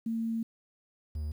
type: tone pair in turn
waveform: sine / triangle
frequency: 226.9 / 75.72 Hz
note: A#3 / D#2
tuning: -47 / -47 cents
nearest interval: octave + perfect fifth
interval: 1900 cents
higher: first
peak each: -29 / -30 dBFS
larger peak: first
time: 0.06-0.43 / 1.15-1.32 s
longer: first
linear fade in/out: 5 ms
effects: 10-bit